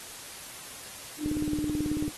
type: tone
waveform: sine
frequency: 300.8 Hz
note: D4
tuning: 42 cents sharp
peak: -28 dBFS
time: 1.18-2.11 s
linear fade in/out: 50 ms
type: click train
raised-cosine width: 3 ms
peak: -20 dBFS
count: 16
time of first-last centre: 1.26-2.08 s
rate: 18.3 Hz
effects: white hiss -43 dBFS RMS until 2.17 s + AAC 32 kbps